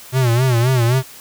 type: tone with vibrato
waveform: square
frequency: 123.5 Hz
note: B2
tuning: in tune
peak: -13 dBFS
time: 0.12-1.03 s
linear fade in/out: 50 ms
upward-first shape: sine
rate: 3.8 Hz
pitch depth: 120 cents each way
effects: white hiss -39 dBFS RMS until 1.2 s